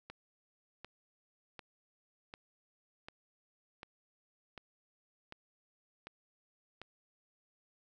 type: click train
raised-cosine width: 0.3 ms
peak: -30 dBFS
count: 10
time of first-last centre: 0.1-6.816 s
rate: 1.34 Hz
effects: none